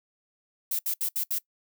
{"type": "noise bursts", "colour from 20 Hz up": "violet", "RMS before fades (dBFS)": -28, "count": 5, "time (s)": [0.71, 1.386], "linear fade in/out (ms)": 5, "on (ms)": 80, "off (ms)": 69, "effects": ["noise-tail reverb RT60 0.1 s tail -22 dB re dry"]}